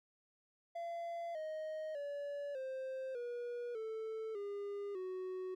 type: tone with pitch steps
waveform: triangle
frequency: 681 / 624.5 / 572.7 / 525.1 / 481.5 / 441.6 / 404.9 / 371.3 Hz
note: F5 / D#5 / D5 / C5 / B4 / A4 / G#4 / F#4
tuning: -44 / +6 / -44 / +6 / -44 / +6 / -44 / +6 cents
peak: -38 dBFS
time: 0.75-5.55 s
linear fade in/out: 10 ms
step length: 600 ms
effects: none